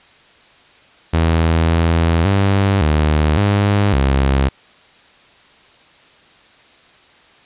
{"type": "tone with pitch steps", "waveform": "sawtooth", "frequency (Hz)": [81.9, 83, 98.4, 76.3, 101.4, 67.7], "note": ["E2", "E2", "G2", "D#2", "G#2", "C#2"], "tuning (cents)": [-11, 12, 7, -33, -41, -40], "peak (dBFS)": -8, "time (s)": [1.13, 4.49], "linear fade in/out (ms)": 10, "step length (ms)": 560, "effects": ["white hiss -48 dBFS RMS until 7.45 s", "resampled to 8000 Hz"]}